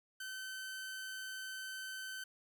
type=tone; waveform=sawtooth; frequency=1533 Hz; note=G6; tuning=39 cents flat; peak=-39 dBFS; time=0.2-2.24 s; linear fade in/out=5 ms; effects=none